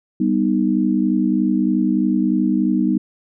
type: chord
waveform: sine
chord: G augmented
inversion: none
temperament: equal with one note detuned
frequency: 196 / 246.9 / 310.1 Hz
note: G3 / B3 / D#4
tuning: 0 / 0 / -6 cents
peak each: -19 dBFS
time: 0.2-2.98 s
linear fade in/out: 5 ms
effects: none